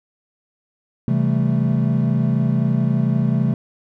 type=chord; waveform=triangle; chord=A minor seventh; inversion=first; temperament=equal with one note detuned; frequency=133.1 / 164.81 / 196 / 220 Hz; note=C3 / E3 / G3 / A3; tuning=+30 / 0 / 0 / 0 cents; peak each=-17 / -20 / -22 / -19 dBFS; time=1.08-3.54 s; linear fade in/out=2 ms; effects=none